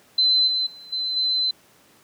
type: tone with level steps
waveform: sine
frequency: 4054 Hz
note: B7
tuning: 45 cents sharp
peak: -15 / -20 / -40 / -23 / -19 dBFS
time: 0.18-1.51 s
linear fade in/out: 5 ms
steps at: 0.47 / 0.66 / 0.92 / 1.16 s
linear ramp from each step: 10 ms
effects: pink hiss -55 dBFS RMS until 2.03 s + high-pass 150 Hz 12 dB/octave